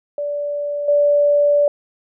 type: tone with level steps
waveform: sine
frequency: 581 Hz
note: D5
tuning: 19 cents flat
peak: -20 / -11 dBFS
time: 0.18-1.68 s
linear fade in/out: 2 ms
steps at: 0.88 s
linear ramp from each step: 5 ms
effects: none